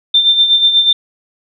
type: tone with tremolo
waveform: sine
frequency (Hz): 3579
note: A7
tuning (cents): +29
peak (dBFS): -5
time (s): 0.14-0.93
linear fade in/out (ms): 5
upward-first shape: sine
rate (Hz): 8.2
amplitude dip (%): 60
effects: none